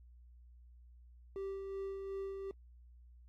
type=tone with tremolo; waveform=triangle; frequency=390 Hz; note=G4; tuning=9 cents flat; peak=-36 dBFS; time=1.36-2.51 s; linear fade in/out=0 ms; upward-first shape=sine; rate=2.7 Hz; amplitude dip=35%; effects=added 60 Hz sine -56 dBFS peak until 3.28 s + AAC 48 kbps